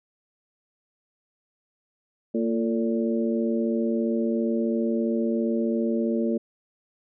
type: harmonic tone with a mistuned harmonic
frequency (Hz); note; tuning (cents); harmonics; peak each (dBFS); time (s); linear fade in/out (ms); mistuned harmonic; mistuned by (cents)
115; A#2; -23; 2 / 3 / 4 / 5; -24 / -28 / -30 / -32; 2.34-6.38; 10; 4; -46
effects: none